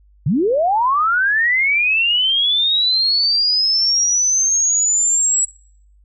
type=linear sweep; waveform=sine; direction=up; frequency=117.9 to 7800 Hz; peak=-13 dBFS; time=0.26-5.45 s; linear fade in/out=5 ms; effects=noise-tail reverb RT60 0.6 s tail -22 dB re dry + added 50 Hz sine -48 dBFS peak until 6.04 s